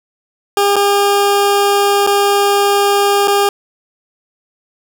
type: tone with dropouts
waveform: 20% pulse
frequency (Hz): 403.5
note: G#4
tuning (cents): -50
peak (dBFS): -5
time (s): 0.57-3.49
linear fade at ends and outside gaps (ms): 2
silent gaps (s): 0.758-0.764 / 2.066-2.072 / 3.275-3.28
effects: none